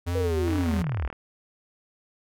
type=tone with vibrato; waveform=square; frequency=85 Hz; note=F2; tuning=46 cents flat; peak=-26 dBFS; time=0.06-0.83 s; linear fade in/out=20 ms; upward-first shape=sine; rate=2.5 Hz; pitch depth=75 cents each way
type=linear sweep; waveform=sine; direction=down; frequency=493.9 to 50.1 Hz; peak=-25 dBFS; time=0.15-1.08 s; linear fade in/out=5 ms
type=click train; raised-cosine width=0.5 ms; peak=-20 dBFS; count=26; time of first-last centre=0.48-1.128 s; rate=38.6 Hz
effects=none